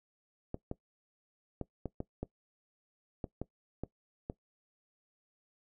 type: clicks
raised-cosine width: 2 ms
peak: -23 dBFS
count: 10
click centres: 0.544 / 0.714 / 1.613 / 1.857 / 2.004 / 2.23 / 3.242 / 3.416 / 3.836 / 4.299 s
effects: noise-tail reverb RT60 0.1 s tail -19 dB re dry